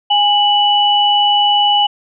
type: tone pair together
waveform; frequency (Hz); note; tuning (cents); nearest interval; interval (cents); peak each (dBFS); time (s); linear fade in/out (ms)
sine; 822.3 / 2960; G#5 / F#7; -17 / 0; octave + minor seventh; 2217; -12; 0.1-1.87; 10
effects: none